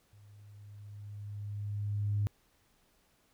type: tone with level ramp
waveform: sine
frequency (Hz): 102.9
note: G#2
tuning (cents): -16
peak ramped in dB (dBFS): -55 to -26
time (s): 0.13-2.27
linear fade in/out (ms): 0
effects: tanh soft clip ceiling -22 dBFS + pink hiss -70 dBFS RMS until 3.33 s